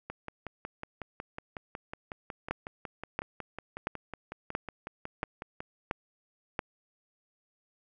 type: two click trains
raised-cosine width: 0.5 ms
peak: -15 / -23 dBFS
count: 7 / 31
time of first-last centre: 2.51-6.592 / 0.1-5.605 s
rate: 1.47 / 5.45 Hz
effects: none

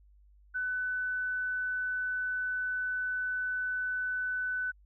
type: tone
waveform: sine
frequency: 1500 Hz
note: F#6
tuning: 23 cents sharp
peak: -30 dBFS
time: 0.54-4.72 s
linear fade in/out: 20 ms
effects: added 50 Hz sine -57 dBFS peak until 4.85 s

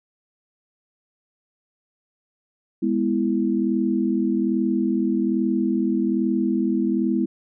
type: chord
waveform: sine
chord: E major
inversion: first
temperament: just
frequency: 206 / 247.2 / 329.6 Hz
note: G#3 / B3 / E4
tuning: -14 / +2 / 0 cents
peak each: -23 dBFS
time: 2.82-7.26 s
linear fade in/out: 10 ms
effects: none

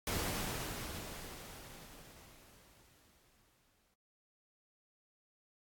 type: noise with exponential decay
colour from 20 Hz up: pink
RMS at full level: -36 dBFS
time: 0.07-3.94 s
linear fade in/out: 1 ms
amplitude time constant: 840 ms
effects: AAC 64 kbps

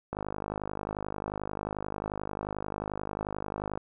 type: click train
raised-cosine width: 1 ms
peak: -19 dBFS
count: 188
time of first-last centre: 0.13-3.775 s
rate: 51.3 Hz
effects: none

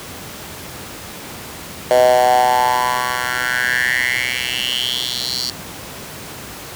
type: tone with high-pass filter sweep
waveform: 10% pulse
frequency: 124.9 Hz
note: B2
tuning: 20 cents sharp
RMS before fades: -17 dBFS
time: 1.91-5.5 s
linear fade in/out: 0 ms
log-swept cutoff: 580 to 4600 Hz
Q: 6.2
effects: pink hiss -32 dBFS RMS until 6.75 s + high-pass 80 Hz 12 dB/octave

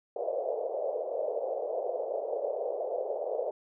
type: band-pass noise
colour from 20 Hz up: white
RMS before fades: -33 dBFS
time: 0.16-3.51 s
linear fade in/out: 2 ms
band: 460 to 640 Hz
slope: 48 dB/octave
effects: none

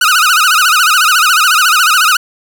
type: tone with vibrato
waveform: sawtooth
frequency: 1360 Hz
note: F6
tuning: 46 cents flat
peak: -3 dBFS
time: 0.01-2.17 s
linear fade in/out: 5 ms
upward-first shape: sine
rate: 14 Hz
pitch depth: 180 cents each way
effects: none

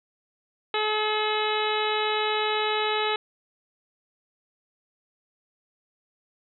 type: harmonic tone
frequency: 427.9 Hz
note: A4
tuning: 48 cents flat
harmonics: 1 / 2 / 3 / 4 / 5 / 6 / 7 / 8 / 9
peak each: -28 / -29 / -31 / -35 / -34 / -34 / -34 / -38 / -33 dBFS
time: 0.74-3.16 s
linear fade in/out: 2 ms
effects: none

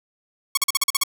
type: tone bursts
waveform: 5% pulse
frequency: 1108.7 Hz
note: C#6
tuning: in tune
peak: -4 dBFS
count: 8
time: 0.55-1.036 s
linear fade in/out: 5 ms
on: 24 ms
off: 42 ms
effects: none

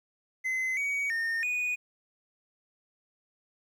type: tone with pitch steps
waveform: triangle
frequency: 2048 / 2256 / 1828 / 2471 Hz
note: C7 / C#7 / A#6 / D#7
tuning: -38 / +30 / -34 / -13 cents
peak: -26 dBFS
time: 0.44-1.76 s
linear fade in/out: 20 ms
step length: 330 ms
effects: 11-bit

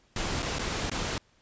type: noise with dropouts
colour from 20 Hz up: pink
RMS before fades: -31 dBFS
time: 0.16-1.18 s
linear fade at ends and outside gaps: 2 ms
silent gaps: 0.423-0.427 / 0.586-0.592 / 0.898-0.915 s
effects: pink hiss -65 dBFS RMS until 1.41 s + resampled to 16000 Hz

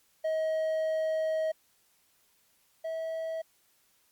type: tone pair in turn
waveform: triangle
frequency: 634 / 647.7 Hz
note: D#5 / E5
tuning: +32 / -31 cents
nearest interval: unison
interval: 37 cents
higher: second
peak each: -25 / -30 dBFS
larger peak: first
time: 0.24-1.52 / 2.84-3.42 s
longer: first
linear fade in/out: 10 ms
effects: white hiss -68 dBFS RMS until 4.11 s + Opus 48 kbps

